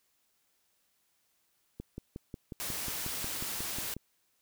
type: click train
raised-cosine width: 3 ms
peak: -27 dBFS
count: 13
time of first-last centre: 1.8-3.966 s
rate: 5.54 Hz
type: noise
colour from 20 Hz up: white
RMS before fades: -37 dBFS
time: 2.6-3.94 s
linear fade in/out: 0 ms
effects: white hiss -74 dBFS RMS until 4.41 s